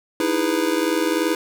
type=chord; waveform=square; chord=E major seventh; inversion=third; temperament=just; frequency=309 / 329.6 / 412 / 494.4 Hz; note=D#4 / E4 / G#4 / B4; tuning=-12 / 0 / -14 / +2 cents; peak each=-25 / -23 / -27 / -26 dBFS; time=0.2-1.35 s; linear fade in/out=2 ms; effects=none